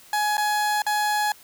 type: tone with dropouts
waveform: 30% pulse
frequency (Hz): 840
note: G#5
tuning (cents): +19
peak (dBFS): -18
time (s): 0.13-1.32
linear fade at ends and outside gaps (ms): 2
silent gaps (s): 0.37-0.379 / 0.82-0.865
effects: white hiss -50 dBFS RMS until 1.43 s